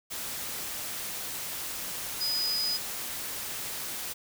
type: tone in noise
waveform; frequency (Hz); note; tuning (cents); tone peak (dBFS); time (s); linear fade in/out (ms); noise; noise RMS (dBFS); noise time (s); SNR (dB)
sine; 4978; D#8; 0; -27; 2.2-2.78; 20; white; -36; 0.1-4.14; +6
effects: none